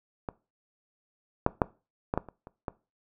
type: clicks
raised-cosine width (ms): 1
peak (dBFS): -19 / -7 / -7 / -13 / -12 / -29 / -30 / -18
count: 8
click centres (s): 0.288 / 1.464 / 1.618 / 2.139 / 2.176 / 2.287 / 2.471 / 2.682
effects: noise-tail reverb RT60 0.3 s tail -20 dB re dry